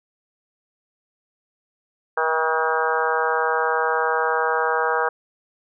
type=harmonic tone with a mistuned harmonic; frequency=160 Hz; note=D#3; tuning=49 cents sharp; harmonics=3 / 4 / 5 / 6 / 7 / 8 / 9 / 10; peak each=-24 / -30 / -26 / -26 / -29 / -27 / -28 / -27 dBFS; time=2.17-5.09 s; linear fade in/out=5 ms; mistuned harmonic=8; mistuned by=-23 cents; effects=none